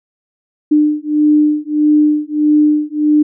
sine beating tone pair, 299.7 / 301.3 Hz, D4 / D4, +35 / +44 cents, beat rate 1.6 Hz, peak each -12 dBFS, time 0.71-3.23 s, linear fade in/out 10 ms, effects none

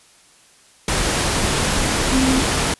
sine tone in noise, 262.2 Hz, C4, 4 cents sharp, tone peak -16 dBFS, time 2.12-2.4 s, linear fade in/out 2 ms, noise pink, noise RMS -19 dBFS, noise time 0.88-2.74 s, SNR 0 dB, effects white hiss -51 dBFS RMS until 2.79 s + resampled to 24000 Hz

